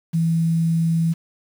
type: tone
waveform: sine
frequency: 164.81 Hz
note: E3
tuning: in tune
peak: -16 dBFS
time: 0.13-1.14 s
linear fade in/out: 20 ms
effects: 7-bit